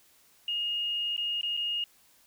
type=tone with dropouts; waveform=sine; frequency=2853 Hz; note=F7; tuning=36 cents sharp; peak=-28 dBFS; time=0.48-1.84 s; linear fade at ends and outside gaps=2 ms; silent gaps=1.165-1.178 / 1.412-1.431 / 1.568-1.573 s; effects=white hiss -62 dBFS RMS until 2.26 s

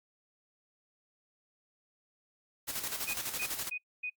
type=noise with tremolo; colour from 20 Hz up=white; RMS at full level=-35 dBFS; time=2.67-3.7 s; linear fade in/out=20 ms; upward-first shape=square; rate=12 Hz; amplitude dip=55%
type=tone bursts; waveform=sine; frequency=2489 Hz; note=D#7; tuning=in tune; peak=-34 dBFS; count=4; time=3.07-4.1 s; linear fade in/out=10 ms; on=70 ms; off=250 ms
effects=noise-tail reverb RT60 0.1 s tail -23 dB re dry + Opus 48 kbps

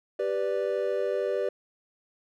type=chord; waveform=triangle; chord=G major; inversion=none; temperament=equal; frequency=392 / 493.9 / 587.3 Hz; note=G4 / B4 / D5; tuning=0 / 0 / 0 cents; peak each=-28 dBFS; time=0.19-1.49 s; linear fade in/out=5 ms; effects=none

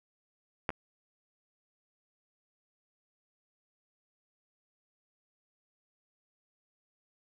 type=clicks; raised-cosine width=0.5 ms; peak=-14 / -25 dBFS; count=2; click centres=0.692 / 0.704 s; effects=none

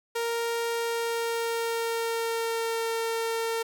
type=tone with pitch glide; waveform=sawtooth; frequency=465.2 to 455.6 Hz; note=A#4 to A#4; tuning=-4 to -40 cents; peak=-23 dBFS; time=0.15-3.63 s; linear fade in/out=10 ms; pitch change=-36 cents; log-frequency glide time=0.71-2.88 s; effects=none

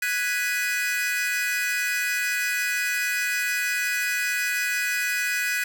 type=chord; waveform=45% pulse; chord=G# minor seventh; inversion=third; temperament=equal; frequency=1480 / 1661.2 / 1975.5 / 2489 Hz; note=F#6 / G#6 / B6 / D#7; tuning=0 / 0 / 0 / 0 cents; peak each=-29 dBFS; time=0.02-5.64 s; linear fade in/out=5 ms; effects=none

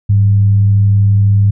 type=tone with frequency modulation; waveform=sine; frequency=101.8 Hz; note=G#2; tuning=34 cents flat; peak=-6 dBFS; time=0.09-1.51 s; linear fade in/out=10 ms; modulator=85.7 Hz; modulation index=0.22; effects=none

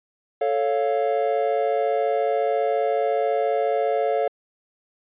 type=chord; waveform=triangle; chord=A augmented; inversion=none; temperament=equal; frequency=440 / 554.4 / 698.5 Hz; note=A4 / C#5 / E#5; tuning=0 / 0 / 0 cents; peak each=-22 dBFS; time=0.41-4.28 s; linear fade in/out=5 ms; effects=resampled to 8000 Hz

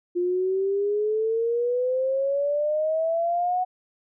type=exponential sweep; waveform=sine; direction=up; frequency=350 to 740 Hz; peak=-21 dBFS; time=0.15-3.65 s; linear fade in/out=20 ms; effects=none

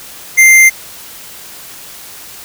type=tone; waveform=square; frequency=2093 Hz; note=C7; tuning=in tune; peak=-3 dBFS; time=0.37-0.7 s; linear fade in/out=20 ms; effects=white hiss -32 dBFS RMS until 2.44 s

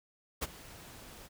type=noise with ADSR envelope; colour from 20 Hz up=pink; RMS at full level=-33 dBFS; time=0.41-1.29 s; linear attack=19 ms; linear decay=33 ms; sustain=-18 dB; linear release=35 ms; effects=none

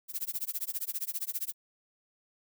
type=noise with tremolo; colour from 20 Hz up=violet; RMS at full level=-32 dBFS; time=0.08-1.54 s; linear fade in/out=50 ms; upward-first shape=sine; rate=15 Hz; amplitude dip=100%; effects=none

